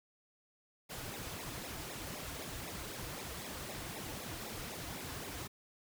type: noise with flanger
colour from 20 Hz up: pink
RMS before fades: -44 dBFS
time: 0.89-5.48 s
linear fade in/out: 20 ms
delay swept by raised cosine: 0.65 to 5.25 ms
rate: 3.9 Hz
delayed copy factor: -1
effects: none